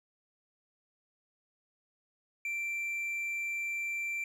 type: tone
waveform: triangle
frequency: 2350 Hz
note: D7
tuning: 1 cent sharp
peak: -31 dBFS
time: 2.45-4.24 s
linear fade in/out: 2 ms
effects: none